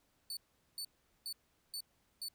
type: tone bursts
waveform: sawtooth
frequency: 4490 Hz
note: C#8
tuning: 21 cents sharp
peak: -37 dBFS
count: 5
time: 0.3-2.285 s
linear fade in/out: 2 ms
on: 69 ms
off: 410 ms
effects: pink hiss -75 dBFS RMS until 2.34 s